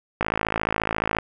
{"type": "click train", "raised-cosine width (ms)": 0.5, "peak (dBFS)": -7, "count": 54, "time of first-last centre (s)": [0.21, 1.186], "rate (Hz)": 54.3, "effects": []}